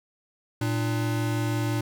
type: tone pair together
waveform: square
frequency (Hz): 114.94 / 298.8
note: A#2 / D4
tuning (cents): -24 / +30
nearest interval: octave + perfect fourth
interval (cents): 1654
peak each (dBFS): -26 / -31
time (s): 0.61-1.81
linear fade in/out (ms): 5
effects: none